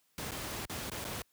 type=noise with dropouts; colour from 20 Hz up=pink; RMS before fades=-39 dBFS; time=0.18-1.22 s; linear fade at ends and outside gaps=2 ms; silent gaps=0.31-0.317 / 0.654-0.696 / 0.899-0.916 / 1.044-1.049 s; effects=white hiss -73 dBFS RMS until 1.32 s + high-pass 60 Hz 12 dB/octave